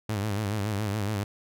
sawtooth tone with vibrato, 103.83 Hz, G#2, in tune, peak -23 dBFS, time 0.09-1.24 s, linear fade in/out 5 ms, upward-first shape sine, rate 7.1 Hz, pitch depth 98 cents each way, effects none

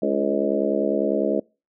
harmonic tone with a mistuned harmonic, 70 Hz, C#2, 18 cents sharp, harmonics 3 / 4 / 5 / 6 / 7 / 8 / 9, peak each -27 / -27 / -27 / -27 / -27 / -27 / -27 dBFS, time 0.02-1.4 s, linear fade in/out 5 ms, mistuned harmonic 5, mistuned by -41 cents, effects noise-tail reverb RT60 0.3 s tail -25 dB re dry

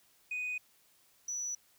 sine tone pair in turn, 2489 / 5920 Hz, D#7 / F#8, 0 / 0 cents, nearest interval octave + minor third, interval 1500 cents, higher second, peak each -32 / -33 dBFS, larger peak first, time 0.31-0.58 / 1.28-1.55 s, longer neither, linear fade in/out 5 ms, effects tanh soft clip ceiling -32 dBFS + white hiss -67 dBFS RMS until 1.78 s

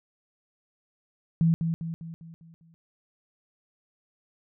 sine tone with echo, 164.81 Hz, E3, in tune, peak -18 dBFS, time 1.41-1.54 s, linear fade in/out 0 ms, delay 200 ms, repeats 6, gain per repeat -6 dB, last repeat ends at 2.74 s, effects none

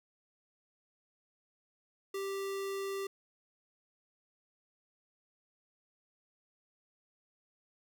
square tone, 392 Hz, G4, in tune, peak -36 dBFS, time 2.14-3.07 s, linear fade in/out 5 ms, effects none

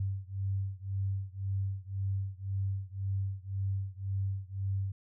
sine beating tone pair, 96.5 / 98.4 Hz, G2 / G2, -27 / +7 cents, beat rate 1.9 Hz, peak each -34 / -35 dBFS, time 0-4.92 s, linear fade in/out 5 ms, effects none

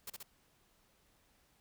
white noise with echo, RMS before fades -44 dBFS, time 0.07-0.1 s, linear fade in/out 5 ms, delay 65 ms, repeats 2, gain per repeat -2 dB, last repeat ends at 0.23 s, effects pink hiss -71 dBFS RMS until 1.6 s

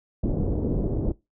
pink low-pass noise, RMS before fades -25 dBFS, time 0.23-1.12 s, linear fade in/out 5 ms, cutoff 490 Hz, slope 24 dB/octave, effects noise-tail reverb RT60 0.2 s tail -19 dB re dry

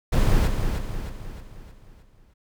brown noise with echo, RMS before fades -18 dBFS, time 0.12-0.48 s, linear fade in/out 10 ms, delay 310 ms, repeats 6, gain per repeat -6 dB, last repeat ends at 2.34 s, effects none

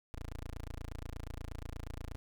15% pulse tone, 28.38 Hz, A#0, 45 cents flat, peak -35 dBFS, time 0.14-2.16 s, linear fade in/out 0 ms, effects none

